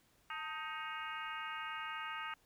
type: harmonic tone with a mistuned harmonic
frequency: 313.8 Hz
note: D#4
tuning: 15 cents sharp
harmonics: 3 / 4 / 5 / 6 / 7 / 8 / 9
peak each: -48 / -44 / -47 / -51 / -50 / -53 / -50 dBFS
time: 0.3-2.34 s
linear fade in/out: 2 ms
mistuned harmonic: 3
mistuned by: -83 cents
effects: pink hiss -71 dBFS RMS until 2.45 s